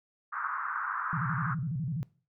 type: band-pass noise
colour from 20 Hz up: pink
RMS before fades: -34 dBFS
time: 0.32-1.55 s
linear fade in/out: 20 ms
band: 1100 to 1500 Hz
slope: 48 dB/octave
type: tone with vibrato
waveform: sine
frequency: 145.5 Hz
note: D3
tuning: 16 cents flat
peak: -30 dBFS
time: 1.13-2.03 s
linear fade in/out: 0 ms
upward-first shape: square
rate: 12 Hz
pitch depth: 220 cents each way
effects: noise-tail reverb RT60 0.4 s tail -21 dB re dry